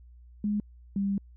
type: tone pair in turn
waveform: sine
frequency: 207.7 / 198.26 Hz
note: G#3 / G3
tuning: 0 / +20 cents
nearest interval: minor second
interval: 80 cents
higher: first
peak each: -25 dBFS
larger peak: neither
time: 0.44-0.6 / 0.96-1.18 s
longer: second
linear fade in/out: 2 ms
effects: added 60 Hz sine -49 dBFS peak until 1.36 s